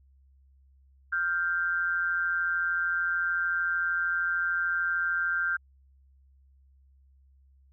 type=tone pair together; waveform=sine; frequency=1396.9 / 1570.2 Hz; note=F6 / G6; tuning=0 / +2 cents; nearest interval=major second; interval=202 cents; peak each=-28 dBFS; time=1.12-5.57 s; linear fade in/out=10 ms; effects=added 67 Hz sine -57 dBFS peak until 7.72 s